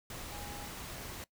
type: tone in noise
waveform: sine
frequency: 821 Hz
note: G#5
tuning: 20 cents flat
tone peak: -48 dBFS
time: 0.32-0.68 s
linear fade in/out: 2 ms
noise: pink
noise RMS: -44 dBFS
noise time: 0.1-1.24 s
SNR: -7 dB
effects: noise-tail reverb RT60 0.1 s tail -20 dB re dry